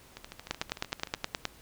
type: two click trains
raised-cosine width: 0.2 ms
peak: -24 / -12 dBFS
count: 14 / 10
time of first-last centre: 0.17-1.147 / 0.51-1.453 s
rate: 13.3 / 9.54 Hz
effects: pink hiss -56 dBFS RMS until 1.61 s